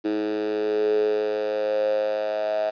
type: tone with high-pass filter sweep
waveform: 10% pulse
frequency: 106.2 Hz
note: G#2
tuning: 39 cents sharp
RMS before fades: -24 dBFS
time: 0.04-2.71 s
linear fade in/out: 20 ms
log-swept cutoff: 340 to 650 Hz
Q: 9.5
effects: resampled to 11025 Hz + 9-bit